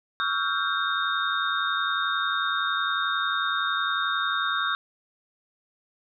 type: tone cluster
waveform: sine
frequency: 1129 / 1326 / 1417 / 1578 / 3683 Hz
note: C#6 / E6 / F6 / G6 / A#7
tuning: +31 / +10 / +25 / +11 / -22 cents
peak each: -30 dBFS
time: 0.2-4.75 s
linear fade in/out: 0 ms
effects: none